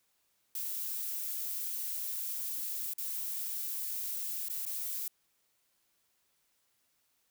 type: noise with dropouts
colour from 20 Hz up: violet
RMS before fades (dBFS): -37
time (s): 0.55-5.08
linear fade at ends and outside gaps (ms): 2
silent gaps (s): 2.936-2.982 / 4.486-4.498 / 4.653-4.664
effects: white hiss -75 dBFS RMS until 7.3 s